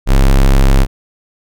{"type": "tone", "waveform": "square", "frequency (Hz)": 33.61, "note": "C1", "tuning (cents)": 47, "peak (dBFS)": -6, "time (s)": [0.06, 0.87], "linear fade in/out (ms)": 50, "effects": []}